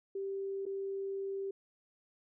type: tone with dropouts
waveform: sine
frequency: 391.2 Hz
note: G4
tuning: 4 cents flat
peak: -35 dBFS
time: 0.15-1.51 s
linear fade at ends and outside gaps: 5 ms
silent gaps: 0.655-0.663 s
effects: none